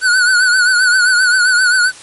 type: tone with vibrato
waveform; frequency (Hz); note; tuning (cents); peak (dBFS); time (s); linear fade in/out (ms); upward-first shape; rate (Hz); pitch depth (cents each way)
square; 1481; F#6; +1; -9; 0.01-1.92; 50; triangle; 7.6; 77
effects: white hiss -36 dBFS RMS until 2.02 s + MP3 48 kbps